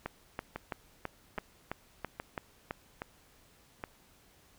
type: two click trains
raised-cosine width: 0.5 ms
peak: -20 / -22 dBFS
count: 9 / 5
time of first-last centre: 0.06-2.709 / 0.56-3.839 s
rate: 3.02 / 1.22 Hz
effects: pink hiss -63 dBFS RMS until 4.58 s